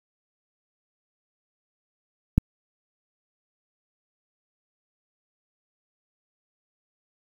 click, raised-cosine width 5 ms, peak -4 dBFS, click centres 2.38 s, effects 7-bit

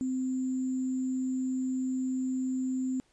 sine tone with sample-and-hold, 258.4 Hz, C4, 21 cents flat, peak -28 dBFS, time 0.01-3 s, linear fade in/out 0 ms, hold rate 7350 Hz, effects pink hiss -68 dBFS RMS until 3.12 s + resampled to 22050 Hz

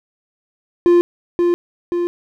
triangle tone with echo, 348.6 Hz, F4, 3 cents flat, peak -6 dBFS, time 0.86-1.01 s, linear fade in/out 0 ms, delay 530 ms, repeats 2, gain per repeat -4 dB, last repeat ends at 2.07 s, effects none

